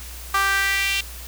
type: tone with high-pass filter sweep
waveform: sawtooth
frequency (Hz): 392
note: G4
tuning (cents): 0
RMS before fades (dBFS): -21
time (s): 0.34-1.01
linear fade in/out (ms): 5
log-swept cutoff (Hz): 1200 to 2800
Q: 3.4
effects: added 60 Hz sine -36 dBFS peak until 1.27 s + white hiss -39 dBFS RMS until 1.27 s